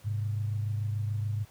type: tone pair together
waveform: sine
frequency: 103.88 / 130.81 Hz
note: G#2 / C3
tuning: +1 / 0 cents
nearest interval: major third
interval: 399 cents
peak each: -28 / -38 dBFS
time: 0.04-1.45 s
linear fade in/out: 20 ms
effects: pink hiss -58 dBFS RMS until 1.5 s + high-pass 60 Hz 12 dB/octave